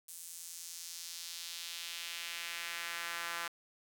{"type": "tone with high-pass filter sweep", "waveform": "sawtooth", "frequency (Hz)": 170, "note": "F3", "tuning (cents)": -46, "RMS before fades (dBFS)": -43, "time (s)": [0.08, 3.48], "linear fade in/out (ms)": 5, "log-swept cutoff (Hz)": [8700, 1300], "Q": 1.4, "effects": ["10-bit"]}